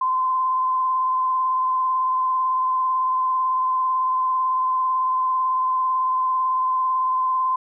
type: tone with vibrato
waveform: sine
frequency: 1032 Hz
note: C6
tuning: 24 cents flat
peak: -18 dBFS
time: 0.01-7.56 s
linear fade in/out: 5 ms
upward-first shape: triangle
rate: 18 Hz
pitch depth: 25 cents each way
effects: none